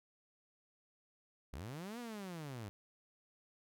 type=linear two-way sweep; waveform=sawtooth; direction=up then down; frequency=55 to 246.9 to 95.9 Hz; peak=-40 dBFS; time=1.53-2.69 s; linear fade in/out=0 ms; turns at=1.99 s; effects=none